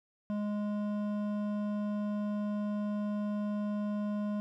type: tone with hard clipping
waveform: triangle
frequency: 207.7 Hz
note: G#3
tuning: in tune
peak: -33 dBFS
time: 0.3-4.4 s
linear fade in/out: 0 ms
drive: 14 dB
effects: none